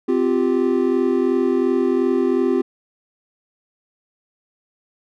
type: chord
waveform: triangle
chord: C suspended fourth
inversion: none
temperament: equal with one note detuned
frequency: 258.9 / 349.2 / 392 Hz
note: C4 / F4 / G4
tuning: -18 / 0 / 0 cents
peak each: -18 dBFS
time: 0.08-2.62 s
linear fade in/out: 10 ms
effects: none